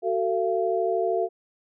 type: tone cluster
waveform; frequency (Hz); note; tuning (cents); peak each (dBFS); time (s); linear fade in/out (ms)
sine; 374.7 / 447.5 / 683; F#4 / A4 / F5; +22 / +29 / -39; -26; 0.02-1.29; 50
effects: none